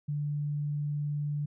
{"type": "tone", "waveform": "sine", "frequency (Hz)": 146.83, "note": "D3", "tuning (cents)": 0, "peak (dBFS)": -29, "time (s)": [0.08, 1.46], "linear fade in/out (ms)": 10, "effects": []}